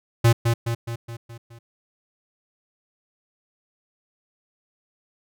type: tone with echo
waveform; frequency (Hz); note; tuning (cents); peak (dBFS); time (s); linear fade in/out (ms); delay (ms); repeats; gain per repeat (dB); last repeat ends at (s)
square; 116.54; A#2; 0; -13; 0.24-0.33; 10; 210; 6; -5; 1.59
effects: none